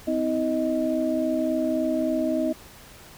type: tone cluster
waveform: sine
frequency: 256.6 / 320.1 / 627 Hz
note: C4 / D#4 / D#5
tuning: -34 / +49 / +13 cents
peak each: -26 dBFS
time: 0.07-2.53 s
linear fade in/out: 10 ms
effects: pink hiss -47 dBFS RMS until 3.17 s